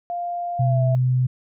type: tone with pitch glide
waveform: sine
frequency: 699 to 656 Hz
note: F5 to E5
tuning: +1 to -9 cents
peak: -24 dBFS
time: 0.1-0.95 s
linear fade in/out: 0 ms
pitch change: -110 cents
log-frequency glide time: 0.61-0.83 s
type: tone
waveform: sine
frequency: 127.1 Hz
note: C3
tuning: 50 cents flat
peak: -16 dBFS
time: 0.59-1.27 s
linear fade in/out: 10 ms
effects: none